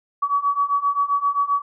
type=beating tone pair; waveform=sine; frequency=1132 / 1139.6 Hz; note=C#6 / C#6; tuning=+36 / +48 cents; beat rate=7.6 Hz; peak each=-22 / -20 dBFS; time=0.22-1.62 s; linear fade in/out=10 ms; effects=none